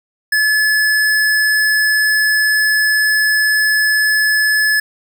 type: tone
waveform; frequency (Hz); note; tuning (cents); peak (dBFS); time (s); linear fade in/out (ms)
square; 1718; A6; -42; -12; 0.32-4.8; 5
effects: none